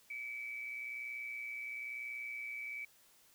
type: tone with amplitude modulation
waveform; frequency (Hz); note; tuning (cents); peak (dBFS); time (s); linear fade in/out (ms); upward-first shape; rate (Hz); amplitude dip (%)
sine; 2293; D7; -42; -38; 0.1-2.85; 5; sine; 121; 55
effects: white hiss -66 dBFS RMS until 3.34 s